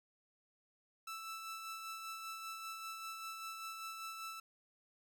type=tone with tremolo; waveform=sawtooth; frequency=1321 Hz; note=E6; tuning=3 cents sharp; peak=-39 dBFS; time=1.07-4.4 s; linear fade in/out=5 ms; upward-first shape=sine; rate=5.1 Hz; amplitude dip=35%; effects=none